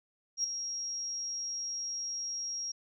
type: tone with ADSR envelope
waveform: sine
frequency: 5610 Hz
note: F8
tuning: 7 cents sharp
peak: -25 dBFS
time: 0.37-2.72 s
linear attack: 71 ms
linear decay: 4 ms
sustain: -9 dB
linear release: 8 ms
effects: tanh soft clip ceiling -21 dBFS